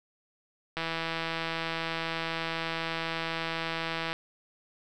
click train, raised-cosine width 0.3 ms, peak -16 dBFS, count 552, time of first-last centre 0.77-4.13 s, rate 164 Hz, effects none

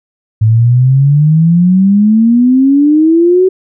sine exponential sweep, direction up, 107.5 to 380 Hz, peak -4 dBFS, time 0.41-3.49 s, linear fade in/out 10 ms, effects none

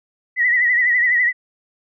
sine tone with vibrato, 1949 Hz, B6, 23 cents flat, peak -13 dBFS, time 0.36-1.33 s, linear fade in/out 50 ms, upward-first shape sine, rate 12 Hz, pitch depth 66 cents each way, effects none

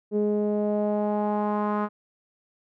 sawtooth tone with low-pass filter sweep, 208.7 Hz, G#3, 9 cents sharp, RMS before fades -25 dBFS, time 0.11-1.89 s, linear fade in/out 50 ms, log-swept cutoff 420 to 1200 Hz, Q 3.2, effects none

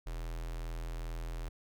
square tone with notch filter, 41.2 Hz, E1, in tune, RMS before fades -39 dBFS, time 0.06-1.49 s, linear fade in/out 10 ms, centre 190 Hz, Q 1.3, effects none

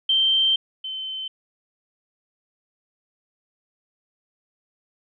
sine tone pair in turn, 3132 / 3075 Hz, G7 / G7, -2 / -34 cents, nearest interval unison, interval 32 cents, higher first, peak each -16 / -28 dBFS, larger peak first, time 0.09-0.56 / 0.84-1.28 s, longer first, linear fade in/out 5 ms, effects none

